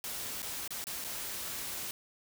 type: noise with dropouts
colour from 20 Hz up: white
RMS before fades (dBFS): -39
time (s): 0.04-1.91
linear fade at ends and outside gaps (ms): 1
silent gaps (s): 0.42-0.428 / 0.677-0.706 / 0.841-0.869 / 1.041-1.046
effects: none